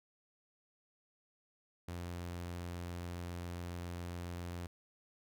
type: tone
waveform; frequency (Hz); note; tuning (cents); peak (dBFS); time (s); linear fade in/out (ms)
sawtooth; 87.31; F2; 0; -37; 1.88-4.67; 5
effects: none